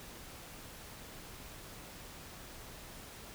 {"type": "silence", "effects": ["pink hiss -50 dBFS RMS until 3.34 s"]}